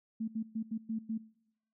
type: tone bursts at uneven times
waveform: sine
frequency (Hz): 222.7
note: A3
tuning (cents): +21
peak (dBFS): -32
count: 6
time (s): 0.2-0.28 / 0.35-0.43 / 0.55-0.63 / 0.71-0.78 / 0.89-0.99 / 1.09-1.18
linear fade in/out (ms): 10
effects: noise-tail reverb RT60 0.8 s tail -21 dB re dry